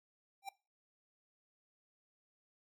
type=tone with exponential growth; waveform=square; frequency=787 Hz; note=G5; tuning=7 cents sharp; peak=-38 dBFS; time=0.42-0.49 s; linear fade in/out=5 ms; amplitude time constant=15 ms; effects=noise-tail reverb RT60 0.3 s tail -21 dB re dry + AAC 64 kbps